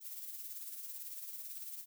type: noise with tremolo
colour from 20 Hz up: violet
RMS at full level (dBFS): -44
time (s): 0-1.86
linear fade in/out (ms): 50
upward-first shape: sine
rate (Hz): 18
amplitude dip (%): 45
effects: none